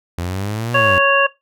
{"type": "exponential two-way sweep", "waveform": "sawtooth", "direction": "up then down", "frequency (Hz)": [84.4, 122.8, 90], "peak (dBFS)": -17, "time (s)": [0.18, 0.98], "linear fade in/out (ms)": 0, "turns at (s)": 0.75}
{"type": "harmonic tone", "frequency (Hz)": 554.4, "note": "C#5", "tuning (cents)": 0, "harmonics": [1, 2, 3, 5], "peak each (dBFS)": [-16, -16, -16, -16], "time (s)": [0.74, 1.27], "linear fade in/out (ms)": 10}
{"effects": ["noise-tail reverb RT60 0.2 s tail -19 dB re dry"]}